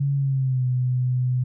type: tone with pitch glide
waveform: sine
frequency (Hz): 140 to 126.18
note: C#3 to B2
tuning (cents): +18 to +38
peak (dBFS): -19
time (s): 0-1.44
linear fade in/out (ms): 10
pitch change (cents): -180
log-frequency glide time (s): 0.15-0.66
effects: none